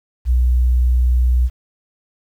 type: tone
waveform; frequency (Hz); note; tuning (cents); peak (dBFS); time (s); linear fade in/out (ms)
sine; 61.74; B1; 0; -11; 0.25-1.5; 50
effects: 8-bit